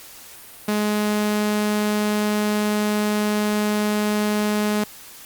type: tone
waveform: sawtooth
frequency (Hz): 210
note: G#3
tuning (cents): +19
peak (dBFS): -15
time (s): 0.68-4.84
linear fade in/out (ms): 5
effects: white hiss -42 dBFS RMS until 5.25 s + Opus 48 kbps